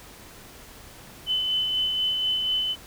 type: tone with tremolo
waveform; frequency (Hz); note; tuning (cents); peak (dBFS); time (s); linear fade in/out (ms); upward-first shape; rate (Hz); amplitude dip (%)
sine; 3026; F#7; +38; -21; 1.26-2.76; 50; sine; 4.1; 30
effects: pink hiss -46 dBFS RMS until 2.86 s